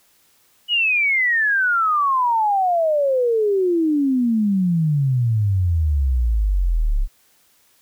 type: exponential sweep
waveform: sine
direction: down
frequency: 2960 to 32.7 Hz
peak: -15 dBFS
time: 0.68-7.08 s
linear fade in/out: 50 ms
effects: white hiss -58 dBFS RMS until 7.81 s